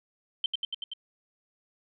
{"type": "tone with echo", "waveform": "sine", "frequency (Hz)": 3106, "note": "G7", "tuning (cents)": -17, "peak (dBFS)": -24, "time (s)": [0.44, 0.46], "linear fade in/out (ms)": 2, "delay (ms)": 95, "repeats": 5, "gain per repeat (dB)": -2, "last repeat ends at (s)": 0.935, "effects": []}